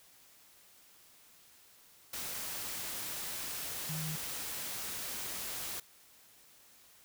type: tone in noise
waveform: sine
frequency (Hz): 156.7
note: D#3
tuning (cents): +13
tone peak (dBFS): -37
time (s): 3.89-4.16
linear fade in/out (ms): 5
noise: white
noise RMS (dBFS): -40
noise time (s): 2.13-5.8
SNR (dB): 0
effects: white hiss -61 dBFS RMS until 7.04 s